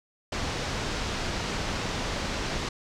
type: low-pass noise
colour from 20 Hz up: pink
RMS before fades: -31 dBFS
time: 0.32-2.69 s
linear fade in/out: 5 ms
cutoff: 6400 Hz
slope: 24 dB/octave
effects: none